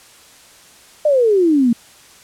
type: exponential sweep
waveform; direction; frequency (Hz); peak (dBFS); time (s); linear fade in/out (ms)
sine; down; 620 to 226.1; -10; 1.05-1.73; 5
effects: white hiss -45 dBFS RMS until 2.23 s + low-pass 10000 Hz 12 dB/octave